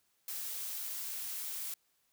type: noise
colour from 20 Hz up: blue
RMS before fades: -40 dBFS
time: 0.28-1.74 s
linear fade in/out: 2 ms
effects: white hiss -75 dBFS RMS until 2.12 s